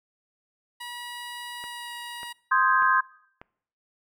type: tone with pitch glide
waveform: 15% pulse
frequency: 965 to 956.1 Hz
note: B5 to A#5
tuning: -40 to +44 cents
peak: -29 dBFS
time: 0.8-2.33 s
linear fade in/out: 10 ms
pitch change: -16 cents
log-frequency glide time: 1.55-1.92 s
type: click train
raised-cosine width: 0.5 ms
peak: -27 dBFS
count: 4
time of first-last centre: 1.64-3.415 s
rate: 1.69 Hz
type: chord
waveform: sine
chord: Ab major seventh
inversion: first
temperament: equal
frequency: 1046.5 / 1244.5 / 1568 / 1661.2 Hz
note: C6 / Eb6 / G6 / Ab6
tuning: 0 / 0 / 0 / 0 cents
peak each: -21 / -26 / -24 / -26 dBFS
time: 2.51-3.01 s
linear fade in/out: 10 ms
effects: noise-tail reverb RT60 0.7 s tail -23 dB re dry